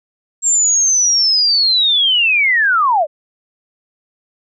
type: linear sweep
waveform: sine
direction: down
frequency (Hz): 7500 to 554.4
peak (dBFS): -10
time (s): 0.42-3.07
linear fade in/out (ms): 50
effects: none